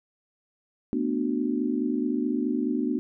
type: chord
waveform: sine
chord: B minor seventh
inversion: third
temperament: just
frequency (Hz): 222.2 / 246.9 / 296.3 / 370.4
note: A3 / B3 / D4 / F#4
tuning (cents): +17 / 0 / +15 / +2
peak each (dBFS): -32 / -27 / -28 / -33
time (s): 0.93-2.99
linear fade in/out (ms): 0
effects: none